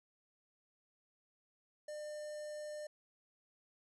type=tone with notch filter; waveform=square; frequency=601 Hz; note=D5; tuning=40 cents sharp; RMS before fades=-45 dBFS; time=1.88-2.87 s; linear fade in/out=5 ms; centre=2700 Hz; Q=0.77; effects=resampled to 22050 Hz + 13-bit